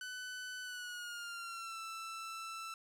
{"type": "tone with pitch glide", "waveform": "sawtooth", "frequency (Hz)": [1500, 1328.7], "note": ["F#6", "E6"], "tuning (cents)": [23, 13], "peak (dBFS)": -39, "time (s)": [0.01, 2.74], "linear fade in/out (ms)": 2, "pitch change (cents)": -210, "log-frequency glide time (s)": [0.63, 1.8], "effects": ["low-pass 11000 Hz 12 dB/octave", "11-bit"]}